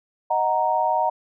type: chord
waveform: sine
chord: D# minor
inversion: none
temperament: equal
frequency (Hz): 622.3 / 740 / 932.3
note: D#5 / F#5 / A#5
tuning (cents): 0 / 0 / 0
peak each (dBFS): -25 / -23 / -21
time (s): 0.3-1.1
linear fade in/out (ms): 10
effects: none